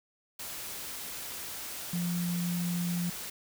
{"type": "tone in noise", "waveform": "sine", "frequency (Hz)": 174.61, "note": "F3", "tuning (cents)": 0, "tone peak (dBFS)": -29, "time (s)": [1.93, 3.1], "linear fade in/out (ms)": 5, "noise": "white", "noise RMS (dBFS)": -40, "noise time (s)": [0.39, 3.3], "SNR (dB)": 8, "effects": []}